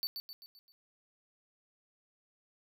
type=tone with echo; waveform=square; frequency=4500 Hz; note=C#8; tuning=25 cents sharp; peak=-33 dBFS; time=0.03-0.07 s; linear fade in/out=0 ms; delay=130 ms; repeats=5; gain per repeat=-6 dB; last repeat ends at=0.72 s; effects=none